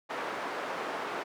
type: band-pass noise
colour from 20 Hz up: white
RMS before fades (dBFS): -36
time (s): 0.09-1.24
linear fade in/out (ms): 20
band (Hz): 350 to 1200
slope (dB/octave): 12
effects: none